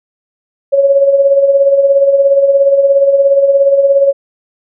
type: tone with tremolo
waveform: sine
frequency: 554.4 Hz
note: C#5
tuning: in tune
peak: -3 dBFS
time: 0.72-4.13 s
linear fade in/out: 20 ms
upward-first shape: sine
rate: 17 Hz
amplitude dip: 55%
effects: none